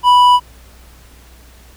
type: tone with hard clipping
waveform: sine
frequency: 986 Hz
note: B5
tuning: 3 cents flat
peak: -7 dBFS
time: 0.03-0.4 s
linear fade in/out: 50 ms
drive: 6 dB
effects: added 60 Hz sine -41 dBFS peak until 1.76 s + pink hiss -46 dBFS RMS until 1.76 s